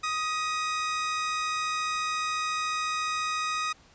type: tone pair together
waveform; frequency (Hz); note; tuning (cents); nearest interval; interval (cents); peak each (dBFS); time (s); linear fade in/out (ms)
sawtooth; 1250 / 1912.1; D#6 / A#6; +8 / +43; perfect fifth; 735; -24 / -35; 0.03-3.73; 10
effects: pink hiss -57 dBFS RMS until 3.94 s + resampled to 16000 Hz